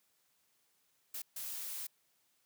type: noise bursts at uneven times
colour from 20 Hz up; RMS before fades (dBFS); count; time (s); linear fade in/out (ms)
blue; -42; 2; 1.14-1.22 / 1.36-1.87; 5
effects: white hiss -75 dBFS RMS until 2.45 s + high-pass 80 Hz 12 dB/octave